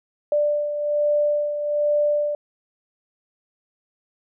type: beating tone pair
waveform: sine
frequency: 590 / 591.2 Hz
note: D5 / D5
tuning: +8 / +11 cents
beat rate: 1.2 Hz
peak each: -19 / -27 dBFS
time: 0.32-2.35 s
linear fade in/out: 2 ms
effects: none